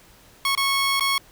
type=tone with dropouts; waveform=15% pulse; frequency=1100 Hz; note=C#6; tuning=14 cents flat; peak=-13 dBFS; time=0.45-1.18 s; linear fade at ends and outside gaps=2 ms; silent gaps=0.551-0.575 / 0.997-1.007 s; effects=pink hiss -52 dBFS RMS until 1.31 s